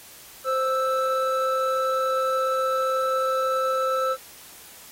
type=tone pair together; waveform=triangle; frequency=523.3 / 1318.6 Hz; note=C5 / E6; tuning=0 / 0 cents; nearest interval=octave + major third; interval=1600 cents; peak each=-22 dBFS; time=0.44-4.17 s; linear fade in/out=50 ms; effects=white hiss -46 dBFS RMS until 4.91 s + AAC 48 kbps